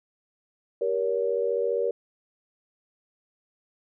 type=tone cluster; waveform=sine; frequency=392 / 472.3 / 567 Hz; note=G4 / A#4 / C#5; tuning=0 / +23 / +39 cents; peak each=-30 / -25 / -29 dBFS; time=0.81-1.91 s; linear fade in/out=5 ms; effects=none